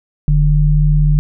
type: tone pair together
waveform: sine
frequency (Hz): 42.04 / 149.8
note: E1 / D3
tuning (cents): +35 / +35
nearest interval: octave + minor seventh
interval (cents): 2200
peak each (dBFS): -11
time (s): 0.28-1.19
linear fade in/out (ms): 0
effects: none